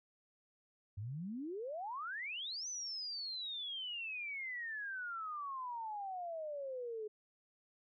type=exponential two-way sweep; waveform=sine; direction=up then down; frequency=94.5 to 6150 to 419.4 Hz; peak=-40 dBFS; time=0.97-7.08 s; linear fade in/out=10 ms; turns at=2.68 s; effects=none